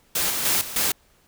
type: noise with level steps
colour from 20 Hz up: white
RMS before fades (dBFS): -23 / -26 / -21 / -34 / -22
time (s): 0.15-0.92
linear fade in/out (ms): 5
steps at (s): 0.3 / 0.45 / 0.61 / 0.76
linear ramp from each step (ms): 2
effects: pink hiss -60 dBFS RMS until 1.27 s